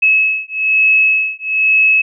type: beating tone pair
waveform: sine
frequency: 2581 / 2582.1 Hz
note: E7 / E7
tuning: -37 / -36 cents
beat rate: 1.1 Hz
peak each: -13 dBFS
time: 0.02-2.02 s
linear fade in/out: 10 ms
effects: none